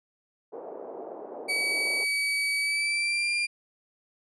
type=band-pass noise; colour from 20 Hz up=pink; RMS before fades=-40 dBFS; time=0.52-2.05 s; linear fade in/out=20 ms; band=370 to 720 Hz; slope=24 dB/octave
type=tone with pitch glide; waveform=35% pulse; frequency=2277 to 2394 Hz; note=C#7 to D7; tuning=+46 to +33 cents; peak=-23 dBFS; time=1.48-3.47 s; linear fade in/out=20 ms; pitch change=+87 cents; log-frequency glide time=2.59-3.33 s
effects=resampled to 24000 Hz